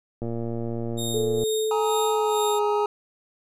click train, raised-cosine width 2 ms, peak -18 dBFS, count 142, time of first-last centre 0.22-1.436 s, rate 116 Hz
20% pulse tone with tremolo, 3700 Hz, A#7, 14 cents flat, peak -23 dBFS, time 0.97-2.6 s, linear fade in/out 20 ms, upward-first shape sine, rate 2.2 Hz, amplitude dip 75%
sine tone with pitch glide, 435.7 to 417 Hz, A4 to G#4, -17 to +7 cents, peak -22 dBFS, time 1.14-2.86 s, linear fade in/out 5 ms, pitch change -76 cents, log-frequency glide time 2.09-2.62 s
triangle chord, Ab suspended second, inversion none, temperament equal with one note detuned, 830.6 / 932.3 / 1264.1 Hz, Ab5 / Bb5 / Eb6, 0 / 0 / +27 cents, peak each -26 / -26 / -29 dBFS, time 1.71-2.86 s, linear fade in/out 2 ms
effects none

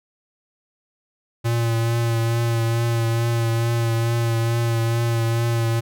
square tone with vibrato, 115.9 Hz, A#2, 10 cents flat, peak -19 dBFS, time 1.44-5.81 s, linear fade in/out 20 ms, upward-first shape triangle, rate 2.3 Hz, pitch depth 26 cents each way, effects none

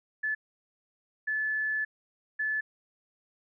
sine tone bursts at uneven times, 1732 Hz, A6, 28 cents flat, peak -27 dBFS, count 3, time 0.23-0.35 / 1.27-1.85 / 2.39-2.61 s, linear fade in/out 10 ms, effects none

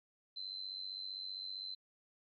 sine tone with amplitude modulation, 4069 Hz, C8, 49 cents flat, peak -38 dBFS, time 0.36-1.75 s, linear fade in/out 10 ms, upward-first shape sine, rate 95.4 Hz, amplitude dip 80%, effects AAC 48 kbps

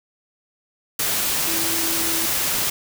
sine tone in noise, 329.6 Hz, E4, in tune, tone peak -30 dBFS, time 1.47-2.26 s, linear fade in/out 5 ms, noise white, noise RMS -22 dBFS, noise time 0.99-2.7 s, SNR -11 dB, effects none

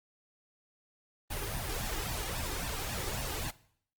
pink noise with flanger, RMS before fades -36 dBFS, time 1.3-3.51 s, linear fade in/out 10 ms, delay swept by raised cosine 1.1 to 2.5 ms, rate 3.7 Hz, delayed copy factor +0.8, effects noise-tail reverb RT60 0.6 s tail -19 dB re dry + Opus 24 kbps

